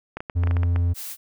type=clicks; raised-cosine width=0.5 ms; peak=-16 dBFS; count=9; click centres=0.17 / 0.205 / 0.298 / 0.436 / 0.473 / 0.511 / 0.568 / 0.633 / 0.761 s
type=tone; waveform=triangle; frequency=86.6 Hz; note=F2; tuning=14 cents flat; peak=-16 dBFS; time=0.35-0.94 s; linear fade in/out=20 ms
type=noise; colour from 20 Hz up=blue; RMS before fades=-34 dBFS; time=0.94-1.17 s; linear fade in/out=50 ms
effects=none